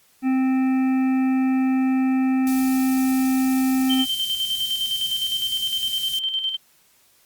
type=harmonic tone; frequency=261.6 Hz; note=C4; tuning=in tune; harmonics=1 / 3 / 5 / 7 / 9 / 10; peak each=-17 / -32 / -40 / -40 / -40 / -43 dBFS; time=0.22-4.06 s; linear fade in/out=50 ms
type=band-stop noise; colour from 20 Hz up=white; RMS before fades=-34 dBFS; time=2.47-6.19 s; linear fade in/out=0 ms; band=200 to 4500 Hz; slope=12 dB/octave
type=tone with tremolo; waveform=sine; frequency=3120 Hz; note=G7; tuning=9 cents flat; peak=-20 dBFS; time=3.89-6.57 s; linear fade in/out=20 ms; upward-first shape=square; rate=9.8 Hz; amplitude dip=50%
effects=white hiss -58 dBFS RMS until 7.25 s + Opus 48 kbps